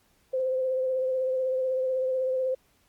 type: tone with vibrato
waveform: sine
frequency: 518 Hz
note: C5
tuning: 17 cents flat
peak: -24 dBFS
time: 0.33-2.55 s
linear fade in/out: 10 ms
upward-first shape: triangle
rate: 16 Hz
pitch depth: 29 cents each way
effects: pink hiss -66 dBFS RMS until 2.88 s + Opus 48 kbps